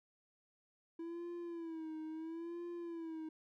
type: tone with vibrato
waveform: triangle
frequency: 329.6 Hz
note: E4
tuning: in tune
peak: -40 dBFS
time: 0.99-3.29 s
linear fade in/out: 5 ms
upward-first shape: sine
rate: 0.74 Hz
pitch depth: 86 cents each way
effects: none